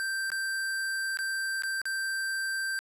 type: tone with dropouts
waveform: square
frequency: 1568 Hz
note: G6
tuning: in tune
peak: -30 dBFS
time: 0-2.79 s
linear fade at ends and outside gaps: 0 ms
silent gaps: 0.302-0.318 / 1.172-1.189 / 1.622-1.635 / 1.816-1.855 s
effects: resampled to 32000 Hz